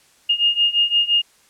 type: beating tone pair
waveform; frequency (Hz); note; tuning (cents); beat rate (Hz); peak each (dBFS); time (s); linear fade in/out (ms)
sine; 2836 / 2841.8; F7 / F7; +26 / +29; 5.8; -19 / -17; 0.29-1.22; 10
effects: white hiss -55 dBFS RMS until 1.49 s + low-pass 10000 Hz 12 dB/octave